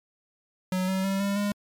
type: tone with pitch steps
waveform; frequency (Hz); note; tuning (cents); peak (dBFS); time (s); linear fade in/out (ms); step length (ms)
square; 185 / 189.65 / 194.42 / 199.31 / 204.3; F#3 / F#3 / G3 / G3 / G#3; 0 / +43 / -14 / +29 / -28; -25; 0.72-1.52; 2; 160
effects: MP3 96 kbps